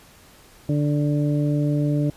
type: harmonic tone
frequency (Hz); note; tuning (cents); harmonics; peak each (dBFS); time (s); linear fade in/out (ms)
146.83; D3; 0; 1 / 2 / 3 / 4; -20 / -23 / -34 / -31; 0.69-2.1; 2
effects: pink hiss -50 dBFS RMS until 2.16 s + resampled to 32000 Hz